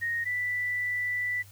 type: tone pair in turn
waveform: sine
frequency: 1864.7 / 1975.6 Hz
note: A#6 / B6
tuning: 0 / 0 cents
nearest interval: minor second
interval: 100 cents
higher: second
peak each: -27 / -27 dBFS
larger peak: neither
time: 0.01-0.25 / 0.25-1.43 s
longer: second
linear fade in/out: 20 ms
effects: added 99 Hz sine -50 dBFS peak until 1.51 s + white hiss -56 dBFS RMS until 1.51 s